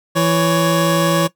25% pulse tone pair together, 166.61 / 558 Hz, E3 / C#5, +19 / +11 cents, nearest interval octave + major sixth, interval 2092 cents, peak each -12 dBFS, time 0.15-1.28 s, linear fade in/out 20 ms, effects noise-tail reverb RT60 0.1 s tail -17 dB re dry

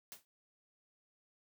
white noise with exponential decay, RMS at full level -45 dBFS, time 0.12-0.25 s, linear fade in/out 0 ms, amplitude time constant 28 ms, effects high-pass 80 Hz 12 dB/octave

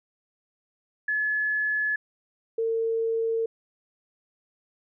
sine tone pair in turn, 1711 / 453.2 Hz, A6 / A#4, -49 / -49 cents, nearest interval octave + major seventh, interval 2300 cents, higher first, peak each -23 dBFS, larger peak neither, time 1.08-1.96 / 2.58-3.46 s, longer neither, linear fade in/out 5 ms, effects none

